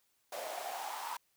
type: noise with high-pass filter sweep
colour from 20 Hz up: pink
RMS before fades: -41 dBFS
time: 0.32-1.17 s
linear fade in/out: 5 ms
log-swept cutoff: 590 to 970 Hz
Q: 7.1
effects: white hiss -75 dBFS RMS until 1.36 s